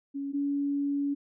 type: tone pair in turn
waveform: sine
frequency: 279 / 283.2 Hz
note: C#4 / C#4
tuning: +11 / +37 cents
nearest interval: unison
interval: 26 cents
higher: second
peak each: -31 / -26 dBFS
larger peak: second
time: 0.14-0.33 / 0.33-1.15 s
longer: second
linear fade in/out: 20 ms
effects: none